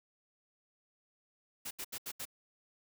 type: noise bursts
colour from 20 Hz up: white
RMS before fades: -41 dBFS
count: 5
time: 1.65-2.254 s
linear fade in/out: 10 ms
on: 60 ms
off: 76 ms
effects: none